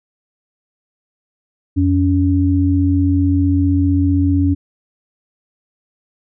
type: tone pair together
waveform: sine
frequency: 88.5 / 281 Hz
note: F2 / C#4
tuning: +23 / +24 cents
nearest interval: octave + minor sixth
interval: 2001 cents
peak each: -14 dBFS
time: 1.76-4.55 s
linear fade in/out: 20 ms
effects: none